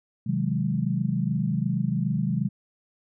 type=chord; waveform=sine; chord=Ab dominant seventh; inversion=first; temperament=equal with one note detuned; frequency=130.81 / 158.56 / 185 / 207.7 Hz; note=C3 / Eb3 / Gb3 / Ab3; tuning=0 / +33 / 0 / 0 cents; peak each=-28 / -28 / -28 / -29 dBFS; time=0.26-2.49 s; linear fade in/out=10 ms; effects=none